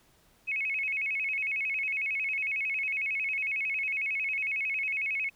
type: tone with vibrato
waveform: sine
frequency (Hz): 2363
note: D7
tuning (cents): +10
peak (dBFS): -28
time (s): 0.47-5.3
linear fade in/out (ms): 20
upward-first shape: square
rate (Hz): 11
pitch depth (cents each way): 130
effects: pink hiss -64 dBFS RMS until 5.35 s